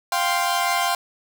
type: chord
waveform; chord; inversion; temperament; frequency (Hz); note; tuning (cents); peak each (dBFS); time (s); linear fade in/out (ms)
sawtooth; F suspended second; none; equal; 698.5 / 784 / 1046.5; F5 / G5 / C6; 0 / 0 / 0; -20 / -21 / -20; 0.12-0.95; 2
effects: none